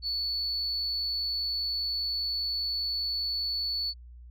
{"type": "tone", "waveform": "sine", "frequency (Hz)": 4445, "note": "C#8", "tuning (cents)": 4, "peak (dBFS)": -27, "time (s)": [0.02, 3.94], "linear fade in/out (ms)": 50, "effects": ["tanh soft clip ceiling -24 dBFS", "added 60 Hz sine -45 dBFS peak until 4.3 s"]}